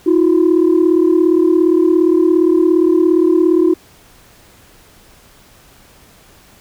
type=tone pair together; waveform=sine; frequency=322.6 / 359.9 Hz; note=E4 / F#4; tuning=-37 / -48 cents; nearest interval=major second; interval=189 cents; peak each=-10 dBFS; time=0.06-3.74 s; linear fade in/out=10 ms; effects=tanh soft clip ceiling -4 dBFS + pink hiss -46 dBFS RMS until 6.6 s